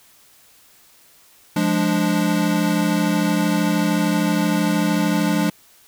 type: chord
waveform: square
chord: D diminished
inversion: first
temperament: equal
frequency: 174.61 / 207.7 / 293.7 Hz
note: F3 / Ab3 / D4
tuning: 0 / 0 / 0 cents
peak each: -22 dBFS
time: 1.56-5.5 s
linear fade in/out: 5 ms
effects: white hiss -52 dBFS RMS until 5.87 s